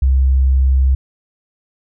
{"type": "tone", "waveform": "sine", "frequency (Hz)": 66, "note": "C2", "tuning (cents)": 16, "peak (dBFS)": -9, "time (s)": [0.02, 0.95], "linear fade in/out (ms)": 5, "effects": []}